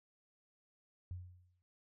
sine tone with exponential decay, 90 Hz, F#2, 47 cents flat, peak -39 dBFS, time 1.11-1.62 s, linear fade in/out 0 ms, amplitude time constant 110 ms, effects none

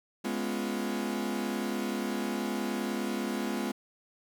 40% pulse chord, C# dominant seventh, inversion second, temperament equal, 207.7 / 246.9 / 277.2 / 349.2 Hz, G#3 / B3 / C#4 / E#4, 0 / 0 / 0 / 0 cents, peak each -34 / -34 / -39 / -36 dBFS, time 0.24-3.72 s, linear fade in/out 10 ms, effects none

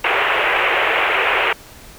white band-pass noise, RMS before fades -17 dBFS, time 0.04-1.53 s, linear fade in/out 5 ms, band 370 to 2800 Hz, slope 48 dB/octave, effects pink hiss -41 dBFS RMS until 1.98 s

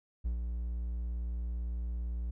triangle tone with ADSR envelope, 58.9 Hz, A#1, 19 cents sharp, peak -27 dBFS, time 0.24-2.31 s, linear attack 19 ms, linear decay 110 ms, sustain -4 dB, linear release 7 ms, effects none

